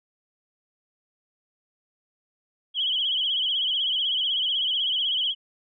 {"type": "tone with vibrato", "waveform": "sine", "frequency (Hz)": 3136, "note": "G7", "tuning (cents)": 0, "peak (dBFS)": -22, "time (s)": [2.74, 5.35], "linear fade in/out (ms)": 50, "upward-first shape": "sine", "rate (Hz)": 16, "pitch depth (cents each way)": 99, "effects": []}